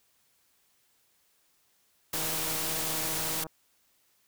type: noise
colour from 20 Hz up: white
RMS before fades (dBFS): -32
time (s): 2.13-3.44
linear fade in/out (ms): 5
type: click train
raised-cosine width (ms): 1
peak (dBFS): -28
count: 212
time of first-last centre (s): 2.14-3.467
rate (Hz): 159
effects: white hiss -69 dBFS RMS until 4.27 s